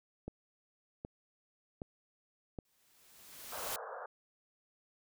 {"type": "click train", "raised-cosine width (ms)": 2, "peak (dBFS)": -28, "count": 4, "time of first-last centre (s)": [0.28, 2.588], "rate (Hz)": 1.3}
{"type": "noise with exponential growth", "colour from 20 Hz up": "white", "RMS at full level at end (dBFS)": -38, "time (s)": [2.65, 3.76], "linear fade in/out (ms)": 2, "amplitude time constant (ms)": 240}
{"type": "band-pass noise", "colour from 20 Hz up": "pink", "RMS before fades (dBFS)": -45, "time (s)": [3.52, 4.06], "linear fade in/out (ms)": 5, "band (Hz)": [450, 1600], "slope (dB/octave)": 96}
{"effects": []}